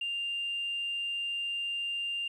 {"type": "tone", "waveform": "sine", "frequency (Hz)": 2794, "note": "F7", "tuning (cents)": 0, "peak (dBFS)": -30, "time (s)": [0.01, 2.28], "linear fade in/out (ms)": 5, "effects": ["tanh soft clip ceiling -27 dBFS", "11-bit"]}